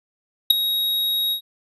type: tone with ADSR envelope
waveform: square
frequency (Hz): 3790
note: A#7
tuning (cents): +28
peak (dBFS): -6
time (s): 0.5-1.41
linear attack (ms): 7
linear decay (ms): 8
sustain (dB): -14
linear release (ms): 91
effects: resampled to 32000 Hz